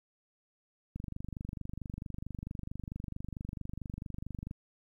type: click train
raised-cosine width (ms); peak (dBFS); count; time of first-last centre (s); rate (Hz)
5; -27; 88; 0.96-4.511; 24.5
effects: 11-bit